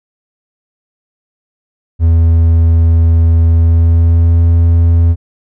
triangle tone with pitch glide, 82.6 to 84.04 Hz, E2 to E2, +4 to +34 cents, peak -3 dBFS, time 1.99-5.16 s, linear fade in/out 50 ms, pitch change +30 cents, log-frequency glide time 3.48-4.44 s, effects none

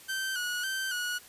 sawtooth tone with vibrato, 1505 Hz, F#6, 29 cents sharp, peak -27 dBFS, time 0.08-1.19 s, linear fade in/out 20 ms, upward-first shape square, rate 1.8 Hz, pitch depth 54 cents each way, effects white hiss -52 dBFS RMS until 1.28 s + resampled to 32000 Hz

